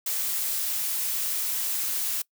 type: noise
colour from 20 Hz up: blue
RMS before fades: -28 dBFS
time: 0.06-2.22 s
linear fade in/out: 5 ms
effects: noise-tail reverb RT60 0.1 s tail -23 dB re dry

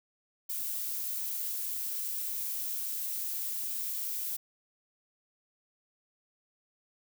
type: noise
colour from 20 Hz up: violet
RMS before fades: -35 dBFS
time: 0.49-4.37 s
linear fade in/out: 10 ms
effects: none

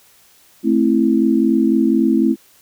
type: chord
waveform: sine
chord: A minor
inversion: none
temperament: just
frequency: 220 / 264 / 330 Hz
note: A3 / C4 / E4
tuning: 0 / +16 / +2 cents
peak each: -16 dBFS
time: 0.63-2.36 s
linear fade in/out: 50 ms
effects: white hiss -51 dBFS RMS until 2.61 s

